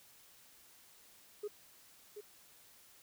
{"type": "tone with echo", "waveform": "sine", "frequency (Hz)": 416.1, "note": "G#4", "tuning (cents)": 3, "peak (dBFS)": -35, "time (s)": [1.43, 1.48], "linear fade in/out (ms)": 10, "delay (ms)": 730, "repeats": 1, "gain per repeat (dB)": -9, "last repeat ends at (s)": 2.21, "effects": ["tanh soft clip ceiling -35 dBFS", "white hiss -62 dBFS RMS until 3.02 s"]}